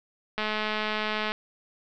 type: click train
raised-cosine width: 0.3 ms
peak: -13 dBFS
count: 202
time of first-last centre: 0.38-1.319 s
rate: 214 Hz
effects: low-pass 5000 Hz 12 dB/octave